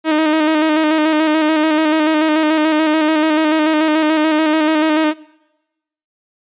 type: tone with vibrato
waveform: sawtooth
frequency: 311.1 Hz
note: D#4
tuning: in tune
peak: -8 dBFS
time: 0.04-5.14 s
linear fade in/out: 50 ms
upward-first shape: square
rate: 6.9 Hz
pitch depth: 34 cents each way
effects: noise-tail reverb RT60 1.0 s tail -23 dB re dry + resampled to 8000 Hz